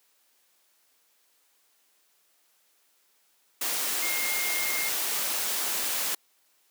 sine tone in noise, 2130 Hz, C7, 30 cents sharp, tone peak -31 dBFS, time 4.02-4.89 s, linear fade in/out 5 ms, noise white, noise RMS -29 dBFS, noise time 3.61-6.15 s, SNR -5 dB, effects white hiss -67 dBFS RMS until 6.7 s + high-pass 300 Hz 12 dB/octave

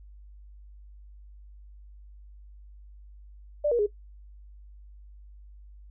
sine tone with pitch steps, 590 / 475.9 / 414.8 Hz, D5 / A#4 / G#4, +8 / +36 / -2 cents, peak -21 dBFS, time 3.64-3.865 s, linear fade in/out 10 ms, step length 75 ms, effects noise-tail reverb RT60 0.1 s tail -18 dB re dry + added 50 Hz sine -46 dBFS peak until 5.9 s

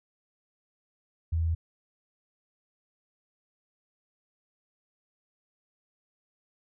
sine tone, 82.1 Hz, E2, 6 cents flat, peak -24 dBFS, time 1.32-1.55 s, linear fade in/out 10 ms, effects none

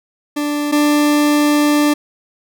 40% pulse tone pair in turn, 293.7 / 295.2 Hz, D4 / D4, 0 / +9 cents, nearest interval unison, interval 9 cents, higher second, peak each -16 / -10 dBFS, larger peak second, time 0.36-0.72 / 0.72-1.94 s, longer second, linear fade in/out 10 ms, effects none

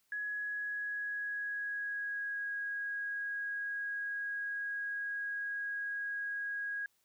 sine tone with pitch glide, 1678 to 1646.3 Hz, G#6 to G#6, +17 to -16 cents, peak -35 dBFS, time 0.12-6.86 s, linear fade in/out 2 ms, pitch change -33 cents, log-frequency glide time 0.29-2.55 s, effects white hiss -75 dBFS RMS until 7.04 s

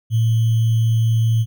sine tone with sample-and-hold, 113.1 Hz, A2, 48 cents sharp, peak -13 dBFS, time 0.1-1.46 s, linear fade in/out 50 ms, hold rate 3150 Hz, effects none

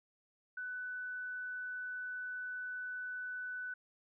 sine tone, 1495 Hz, F#6, 17 cents sharp, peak -39 dBFS, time 0.57-3.74 s, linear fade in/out 5 ms, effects none

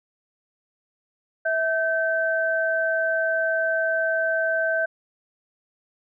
sine tone pair together, 650.4 / 1547 Hz, E5 / G6, -23 / -23 cents, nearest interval octave + minor third, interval 1500 cents, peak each -23 dBFS, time 1.45-4.86 s, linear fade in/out 10 ms, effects none

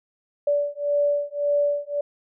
sine beating tone pair, 578 / 579.8 Hz, D5 / D5, -28 / -22 cents, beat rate 1.8 Hz, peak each -23 dBFS, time 0.47-2.01 s, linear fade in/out 5 ms, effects none

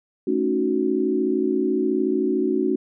sine chord, D# half-diminished seventh, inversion second, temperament equal, 220 / 277.2 / 311.1 / 370 Hz, A3 / C#4 / D#4 / F#4, 0 / 0 / 0 / 0 cents, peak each -27 / -24 / -26 / -22 dBFS, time 0.27-2.76 s, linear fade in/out 5 ms, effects none

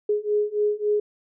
sine beating tone pair, 416.1 / 419.7 Hz, G#4 / G#4, +3 / +18 cents, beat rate 3.6 Hz, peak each -24 / -23 dBFS, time 0.09-1 s, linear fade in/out 5 ms, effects none

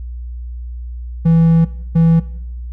triangle tone pair in turn, 164.81 / 164.81 Hz, E3 / E3, 0 / 0 cents, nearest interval unison, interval 0 cents, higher neither, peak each -6 dBFS, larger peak neither, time 1.25-1.65 / 1.95-2.2 s, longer first, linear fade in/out 10 ms, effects noise-tail reverb RT60 0.8 s tail -18 dB re dry + added 60 Hz sine -24 dBFS peak until 2.72 s

